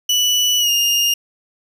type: tone with pitch glide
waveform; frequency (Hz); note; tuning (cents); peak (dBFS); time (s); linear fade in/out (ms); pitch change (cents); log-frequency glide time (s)
30% pulse; 2960 to 2828; F#7 to F7; 0 to +21; -11; 0.09-1.14; 5; -79; 0.59-0.7
effects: none